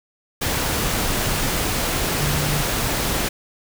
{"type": "tone in noise", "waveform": "sine", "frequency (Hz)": 146.83, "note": "D3", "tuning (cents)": 0, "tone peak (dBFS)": -22, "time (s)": [2.2, 2.63], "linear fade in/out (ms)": 10, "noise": "pink", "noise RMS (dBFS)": -22, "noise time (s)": [0.41, 3.29], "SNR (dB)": -3, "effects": []}